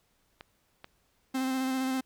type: clicks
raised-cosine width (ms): 0.3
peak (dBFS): -27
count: 2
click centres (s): 0.409 / 0.844
type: tone with vibrato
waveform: 45% pulse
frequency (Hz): 261.6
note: C4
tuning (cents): 0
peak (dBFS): -28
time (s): 1.34-2.01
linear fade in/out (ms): 10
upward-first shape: square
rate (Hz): 15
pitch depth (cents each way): 15
effects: pink hiss -71 dBFS RMS until 2.05 s